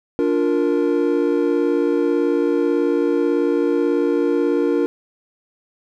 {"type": "chord", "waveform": "triangle", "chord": "Bb major", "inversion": "first", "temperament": "just", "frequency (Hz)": [291.4, 349.6, 466.2], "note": ["D4", "F4", "Bb4"], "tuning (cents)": [-13, 2, 0], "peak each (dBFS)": -18, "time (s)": [0.19, 4.86], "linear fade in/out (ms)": 0, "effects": []}